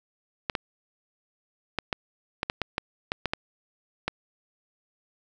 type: clicks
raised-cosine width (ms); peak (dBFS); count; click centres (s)
0.3; -10; 12; 0.498 / 0.552 / 1.787 / 1.928 / 2.431 / 2.499 / 2.617 / 2.781 / 3.119 / 3.257 / 3.335 / 4.08
effects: none